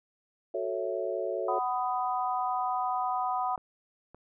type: chord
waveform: sine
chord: F# minor seventh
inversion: none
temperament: equal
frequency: 370 / 440 / 554.4 / 659.3 Hz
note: F#4 / A4 / C#5 / E5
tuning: 0 / 0 / 0 / 0 cents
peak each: -35 / -35 / -34 / -35 dBFS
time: 0.54-1.59 s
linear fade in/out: 5 ms
type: harmonic tone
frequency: 249.2 Hz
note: B3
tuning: 16 cents sharp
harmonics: 3 / 4 / 5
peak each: -30 / -32 / -34 dBFS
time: 1.48-3.56 s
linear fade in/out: 5 ms
type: clicks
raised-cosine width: 1 ms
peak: -35 dBFS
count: 2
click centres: 3.578 / 4.146 s
effects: none